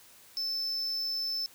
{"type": "tone", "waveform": "triangle", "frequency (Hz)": 5274, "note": "E8", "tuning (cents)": 0, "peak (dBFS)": -29, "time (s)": [0.37, 1.46], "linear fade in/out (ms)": 0, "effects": ["white hiss -56 dBFS RMS until 1.54 s"]}